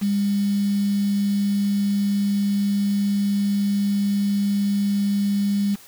sine tone with quantisation, 201.4 Hz, G3, 47 cents sharp, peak -18 dBFS, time 0.01-5.76 s, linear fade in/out 20 ms, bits 6, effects white hiss -47 dBFS RMS until 5.87 s

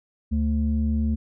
sine tone pair together, 74.15 / 222.2 Hz, D2 / A3, +17 / +17 cents, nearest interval octave + perfect fifth, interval 1900 cents, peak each -21 / -23 dBFS, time 0.31-1.16 s, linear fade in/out 20 ms, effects tanh soft clip ceiling -15 dBFS

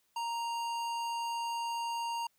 sine tone with hard clipping, 932.3 Hz, A#5, in tune, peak -35 dBFS, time 0.16-2.27 s, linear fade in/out 5 ms, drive 16 dB, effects white hiss -74 dBFS RMS until 2.38 s

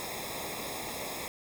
pink noise with comb filter, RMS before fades -38 dBFS, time 0-1.28 s, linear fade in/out 0 ms, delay 0.67 ms, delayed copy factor -0.85, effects none

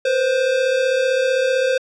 square tone pair together, 487.7 / 523.3 Hz, B4 / C5, -22 / 0 cents, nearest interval minor second, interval 122 cents, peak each -24 / -17 dBFS, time 0.05-1.78 s, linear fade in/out 5 ms, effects low-pass 5000 Hz 12 dB/octave

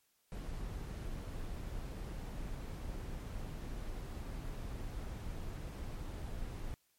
brown noise, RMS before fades -42 dBFS, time 0.32-6.74 s, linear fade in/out 0 ms, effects white hiss -75 dBFS RMS until 6.98 s + MP3 64 kbps

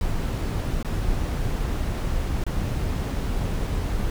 brown noise with dropouts, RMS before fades -25 dBFS, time 0.01-4.1 s, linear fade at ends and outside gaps 1 ms, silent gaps 0.828-0.847 / 2.439-2.465 s, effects none

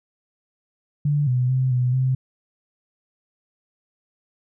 sine tone with pitch steps, 146.1 / 125.5 / 129.9 / 124.9 / 130.1 Hz, D3 / B2 / C3 / B2 / C3, -9 / +28 / -12 / +20 / -9 cents, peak -17 dBFS, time 1.05-2.15 s, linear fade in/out 5 ms, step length 220 ms, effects none

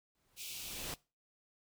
pink noise with exponential growth, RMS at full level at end -41 dBFS, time 0.15-0.94 s, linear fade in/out 1 ms, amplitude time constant 170 ms
pink high-pass noise, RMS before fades -45 dBFS, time 0.36-0.96 s, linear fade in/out 50 ms, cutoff 2300 Hz, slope 96 dB/octave
effects noise-tail reverb RT60 0.3 s tail -22 dB re dry

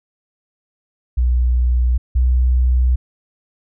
sine tone pair in turn, 61.3 / 62.55 Hz, B1 / B1, -12 / +23 cents, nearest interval unison, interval 35 cents, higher second, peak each -12 / -11 dBFS, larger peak second, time 1.17-1.98 / 2.15-2.96 s, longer neither, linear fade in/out 10 ms, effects none

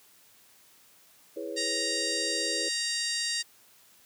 sine chord, C# minor seventh, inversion first, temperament equal, 329.6 / 415.3 / 493.9 / 554.4 Hz, E4 / G#4 / B4 / C#5, 0 / 0 / 0 / 0 cents, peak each -39 dBFS, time 1.36-2.69 s, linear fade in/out 10 ms
harmonic tone, 935 Hz, A#5, 5 cents sharp, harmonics 2 / 3 / 4 / 5 / 6 / 7 / 8 / 9 / 10, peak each -36 / -40 / -37 / -32 / -38 / -42 / -37 / -44 / -42 dBFS, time 1.56-3.43 s, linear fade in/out 20 ms
effects white hiss -59 dBFS RMS until 4.05 s + high-pass 80 Hz 12 dB/octave

